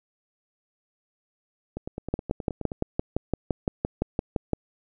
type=two click trains; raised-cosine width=2 ms; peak=-10 / -19 dBFS; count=15 / 10; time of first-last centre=2.14-4.533 / 1.77-2.718 s; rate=5.85 / 9.49 Hz; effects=none